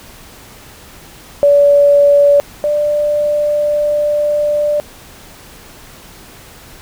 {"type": "tone pair in turn", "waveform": "sine", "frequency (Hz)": [573, 591.5], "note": ["D5", "D5"], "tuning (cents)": [-43, 12], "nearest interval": "minor second", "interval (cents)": 55, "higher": "second", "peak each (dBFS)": [-5, -11], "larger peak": "first", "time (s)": [[1.43, 2.4], [2.64, 4.8]], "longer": "second", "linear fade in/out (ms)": 0, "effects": ["pink hiss -38 dBFS RMS until 6.81 s"]}